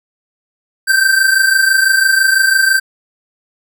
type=tone pair together; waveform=square; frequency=1542 / 1568 Hz; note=G6 / G6; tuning=-29 / 0 cents; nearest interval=unison; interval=29 cents; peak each=-15 / -11 dBFS; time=0.87-2.8 s; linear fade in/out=20 ms; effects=none